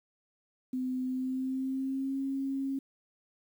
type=tone with pitch glide; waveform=sine; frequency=255.9 to 271.1 Hz; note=C4 to C#4; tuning=-38 to -38 cents; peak=-30 dBFS; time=0.73-2.79 s; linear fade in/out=5 ms; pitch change=+100 cents; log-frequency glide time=1.04-2.19 s; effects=10-bit